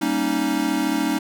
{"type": "chord", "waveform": "square", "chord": "Eb dominant seventh", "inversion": "first", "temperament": "equal", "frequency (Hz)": [196, 233.1, 277.2, 311.1], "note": ["G3", "Bb3", "Db4", "Eb4"], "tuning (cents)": [0, 0, 0, 0], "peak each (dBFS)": [-30, -28, -25, -24], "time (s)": [0.01, 1.19], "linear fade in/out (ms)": 10, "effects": []}